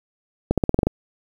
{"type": "accelerating click train", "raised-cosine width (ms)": 2, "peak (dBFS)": -4, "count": 8, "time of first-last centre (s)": [0.51, 0.87], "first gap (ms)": 67, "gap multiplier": 0.91, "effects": ["7-bit"]}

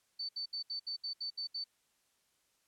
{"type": "tone bursts", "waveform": "sine", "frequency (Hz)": 4532, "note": "C#8", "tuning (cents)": 37, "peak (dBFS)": -36, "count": 9, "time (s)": [0.19, 1.642], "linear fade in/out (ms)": 10, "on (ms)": 100, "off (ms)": 69, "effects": ["white hiss -75 dBFS RMS until 2.67 s", "low-pass 11000 Hz 12 dB/octave"]}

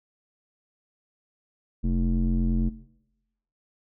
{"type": "tone with low-pass filter", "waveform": "square", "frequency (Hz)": 44.39, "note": "F1", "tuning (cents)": 29, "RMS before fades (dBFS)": -24, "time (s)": [1.83, 2.7], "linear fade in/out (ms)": 20, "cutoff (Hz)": 240, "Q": 3.3, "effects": ["noise-tail reverb RT60 0.9 s tail -19 dB re dry"]}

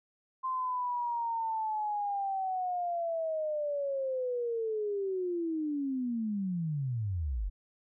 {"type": "linear sweep", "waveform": "sine", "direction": "down", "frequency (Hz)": [1046.5, 41.08], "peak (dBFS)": -30, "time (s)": [0.43, 7.5], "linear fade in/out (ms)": 20, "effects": []}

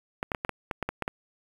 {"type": "clicks", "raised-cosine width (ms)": 0.5, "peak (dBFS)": -14, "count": 10, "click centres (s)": [0.229, 0.318, 0.348, 0.449, 0.493, 0.712, 0.827, 0.89, 1.023, 1.079], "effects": ["7-bit"]}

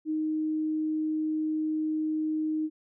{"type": "tone", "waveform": "sine", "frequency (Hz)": 311.1, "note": "D#4", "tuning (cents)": 0, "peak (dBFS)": -26, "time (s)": [0.05, 2.7], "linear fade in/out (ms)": 50, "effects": []}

